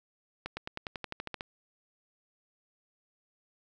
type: accelerating click train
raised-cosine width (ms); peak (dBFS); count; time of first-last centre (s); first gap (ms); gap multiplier
0.3; -20; 12; 0.46-1.409; 110; 0.95
effects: none